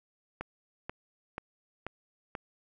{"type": "click train", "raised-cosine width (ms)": 0.5, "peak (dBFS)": -21, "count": 5, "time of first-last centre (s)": [0.41, 2.352], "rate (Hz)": 2.06, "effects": []}